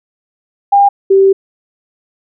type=tone pair in turn; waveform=sine; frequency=803 / 388.3 Hz; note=G5 / G4; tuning=+41 / -16 cents; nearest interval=octave + minor second; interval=1257 cents; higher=first; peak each=-4 dBFS; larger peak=neither; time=0.72-0.89 / 1.1-1.33 s; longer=second; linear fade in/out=10 ms; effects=none